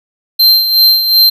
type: tone with tremolo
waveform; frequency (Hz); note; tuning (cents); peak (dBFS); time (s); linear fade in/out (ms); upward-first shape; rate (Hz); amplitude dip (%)
square; 4141; C8; -19; -4; 0.39-1.3; 10; sine; 2.7; 60
effects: none